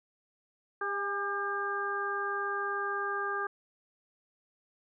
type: harmonic tone with a mistuned harmonic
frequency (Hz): 400.4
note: G4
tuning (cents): +37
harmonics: 1 / 2 / 3 / 4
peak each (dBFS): -37 / -40 / -34 / -35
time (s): 0.81-3.47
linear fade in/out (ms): 5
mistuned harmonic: 2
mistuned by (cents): +34
effects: none